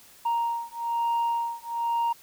sine beating tone pair, 933 / 934.1 Hz, A#5 / A#5, +1 / +3 cents, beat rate 1.1 Hz, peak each -26 dBFS, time 0.25-2.13 s, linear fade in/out 10 ms, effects tanh soft clip ceiling -21 dBFS + white hiss -53 dBFS RMS until 2.22 s

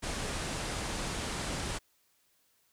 pink low-pass noise, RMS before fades -36 dBFS, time 0.02-1.79 s, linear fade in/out 20 ms, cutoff 10000 Hz, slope 48 dB/octave, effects white hiss -71 dBFS RMS until 2.72 s

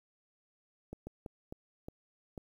slowing click train, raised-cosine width 2 ms, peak -29 dBFS, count 6, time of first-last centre 0.93-2.378 s, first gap 140 ms, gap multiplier 1.37, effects 10-bit

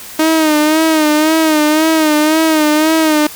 sawtooth tone with vibrato, 311.1 Hz, D#4, in tune, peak -5 dBFS, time 0.19-3.27 s, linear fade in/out 5 ms, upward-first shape sine, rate 1.9 Hz, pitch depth 59 cents each way, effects white hiss -31 dBFS RMS until 3.35 s

